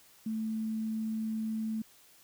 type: tone with quantisation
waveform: sine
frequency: 220.1 Hz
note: A3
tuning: 1 cent sharp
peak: -31 dBFS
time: 0.26-1.82 s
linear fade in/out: 5 ms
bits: 10
effects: white hiss -60 dBFS RMS until 2.23 s